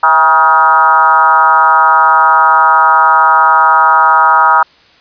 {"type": "tone with frequency modulation", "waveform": "sine", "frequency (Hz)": 1108.7, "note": "C#6", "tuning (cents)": 0, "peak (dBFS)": -4, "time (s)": [0.03, 4.63], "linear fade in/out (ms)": 5, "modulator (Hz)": 151, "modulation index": 2, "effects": ["white hiss -45 dBFS RMS until 5 s", "resampled to 11025 Hz"]}